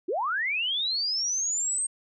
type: linear sweep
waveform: sine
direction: up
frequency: 305.2 to 8500 Hz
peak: -25 dBFS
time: 0.08-1.87 s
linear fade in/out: 10 ms
effects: none